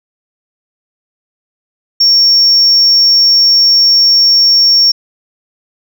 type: tone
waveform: sine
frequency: 5500 Hz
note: F8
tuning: 27 cents flat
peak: -3 dBFS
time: 2-4.92 s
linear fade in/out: 10 ms
effects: tanh soft clip ceiling -1 dBFS